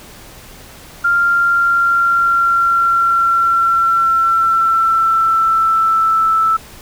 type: tone with pitch glide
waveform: sine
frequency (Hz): 1393 to 1318.6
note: F6 to E6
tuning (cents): -5 to 0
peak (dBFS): -10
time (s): 1.04-6.57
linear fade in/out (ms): 10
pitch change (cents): -95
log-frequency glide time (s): 1.17-6.37
effects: pink hiss -38 dBFS RMS until 6.81 s